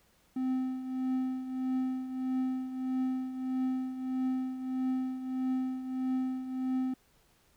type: tone with tremolo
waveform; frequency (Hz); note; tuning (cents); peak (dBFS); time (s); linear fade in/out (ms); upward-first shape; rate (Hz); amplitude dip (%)
triangle; 258.5; C4; -21; -25; 0.36-6.94; 5; triangle; 1.6; 70
effects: pink hiss -67 dBFS RMS until 7.56 s